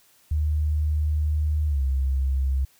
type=tone with pitch glide; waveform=sine; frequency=75.9 to 66.84 Hz; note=D#2 to C2; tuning=-42 to +38 cents; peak=-20 dBFS; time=0.31-2.65 s; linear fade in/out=5 ms; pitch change=-220 cents; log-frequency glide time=1.67-1.82 s; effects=white hiss -59 dBFS RMS until 2.79 s